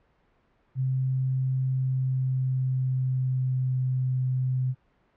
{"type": "tone with pitch glide", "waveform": "sine", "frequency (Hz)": [130.81, 128.71], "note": ["C3", "C3"], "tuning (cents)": [0, -28], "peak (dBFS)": -23, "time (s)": [0.75, 4.75], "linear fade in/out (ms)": 50, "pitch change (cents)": -28, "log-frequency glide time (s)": [1.66, 3.88], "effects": ["pink hiss -66 dBFS RMS until 5.16 s", "low-pass 2000 Hz 12 dB/octave"]}